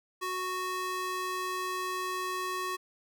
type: tone with high-pass filter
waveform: square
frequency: 369.1 Hz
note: F#4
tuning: 4 cents flat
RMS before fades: -34 dBFS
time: 0.21-2.77 s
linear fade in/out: 20 ms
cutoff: 740 Hz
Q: 2.7
effects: none